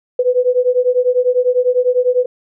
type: beating tone pair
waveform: sine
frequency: 493.9 / 503.9 Hz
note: B4 / B4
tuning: 0 / +35 cents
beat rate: 10 Hz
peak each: -14 dBFS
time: 0.19-2.26 s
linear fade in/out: 5 ms
effects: none